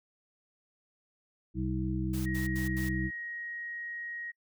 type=harmonic tone; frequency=64 Hz; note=C2; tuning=38 cents flat; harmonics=1 / 2 / 3 / 5; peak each=-35 / -35 / -35 / -35 dBFS; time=1.54-3.11 s; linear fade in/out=50 ms
type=noise bursts; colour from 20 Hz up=white; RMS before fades=-45 dBFS; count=4; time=2.13-2.893 s; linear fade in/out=10 ms; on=130 ms; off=81 ms
type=tone; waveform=sine; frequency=1886 Hz; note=A#6; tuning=20 cents sharp; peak=-37 dBFS; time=2.25-4.32 s; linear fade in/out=20 ms
effects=noise-tail reverb RT60 0.1 s tail -25 dB re dry